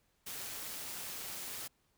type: noise with amplitude modulation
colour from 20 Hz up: white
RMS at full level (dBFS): -41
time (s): 0.26-1.68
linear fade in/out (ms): 10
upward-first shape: sine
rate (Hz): 180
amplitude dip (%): 45
effects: pink hiss -75 dBFS RMS until 1.97 s